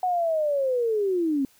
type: linear sweep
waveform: sine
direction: down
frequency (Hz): 743 to 261.6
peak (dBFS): -21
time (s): 0.03-1.45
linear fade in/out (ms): 2
effects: white hiss -59 dBFS RMS until 1.59 s